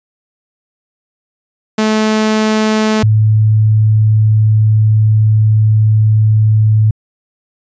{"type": "tone pair in turn", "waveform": ["sawtooth", "sine"], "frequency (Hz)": [216.6, 108.3], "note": ["A3", "A2"], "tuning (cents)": [-27, -27], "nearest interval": "octave", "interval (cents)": 1200, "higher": "first", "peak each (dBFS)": [-6, -6], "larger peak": "neither", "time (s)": [[1.78, 3.03], [3.03, 6.91]], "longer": "second", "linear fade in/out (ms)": 5, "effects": ["resampled to 16000 Hz"]}